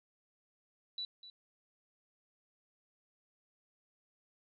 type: tone with echo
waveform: sine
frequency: 3951 Hz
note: B7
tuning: in tune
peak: -37 dBFS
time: 0.98-1.05 s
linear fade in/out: 2 ms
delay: 250 ms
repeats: 1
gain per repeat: -13 dB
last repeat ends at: 1.3 s
effects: none